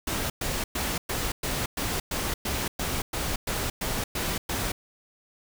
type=noise bursts; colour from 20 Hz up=pink; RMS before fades=-29 dBFS; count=14; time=0.07-4.72 s; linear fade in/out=5 ms; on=230 ms; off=110 ms; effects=none